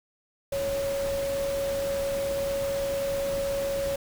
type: tone in noise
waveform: sine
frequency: 554.4 Hz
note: C#5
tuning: in tune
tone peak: -26 dBFS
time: 0.52-3.96 s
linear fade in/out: 5 ms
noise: pink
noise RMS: -37 dBFS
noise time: 0.52-3.96 s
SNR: +8 dB
effects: none